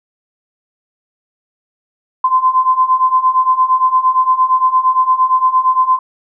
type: beating tone pair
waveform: sine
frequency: 1026 / 1034.7 Hz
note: C6 / C6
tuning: -34 / -20 cents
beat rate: 8.7 Hz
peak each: -14 / -11 dBFS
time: 2.24-5.99 s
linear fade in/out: 5 ms
effects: none